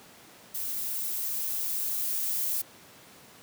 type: noise with level ramp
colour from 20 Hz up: violet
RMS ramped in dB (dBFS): -33 to -29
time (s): 0.54-2.62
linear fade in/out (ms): 10
effects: pink hiss -52 dBFS RMS until 3.42 s + high-pass 150 Hz 12 dB/octave